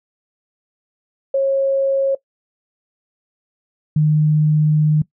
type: tone pair in turn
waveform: sine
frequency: 544 / 152.65 Hz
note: C#5 / D#3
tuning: -33 / -33 cents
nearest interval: octave + minor seventh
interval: 2200 cents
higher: first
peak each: -13 / -11 dBFS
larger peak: second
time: 1.34-2.15 / 3.96-5.02 s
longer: second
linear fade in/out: 5 ms
effects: noise-tail reverb RT60 0.1 s tail -20 dB re dry